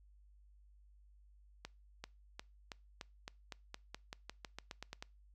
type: accelerating click train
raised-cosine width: 0.2 ms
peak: -27 dBFS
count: 17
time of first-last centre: 1.65-5.025 s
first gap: 390 ms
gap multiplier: 0.91
effects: noise-tail reverb RT60 0.3 s tail -24 dB re dry + added 50 Hz sine -61 dBFS peak until 5.34 s